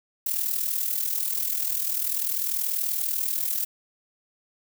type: noise with amplitude modulation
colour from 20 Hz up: violet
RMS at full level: -24 dBFS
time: 0.26-3.65 s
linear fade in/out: 5 ms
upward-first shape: sine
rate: 40.4 Hz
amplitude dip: 65%
effects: none